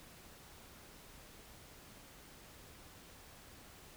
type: silence
effects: pink hiss -57 dBFS RMS until 3.96 s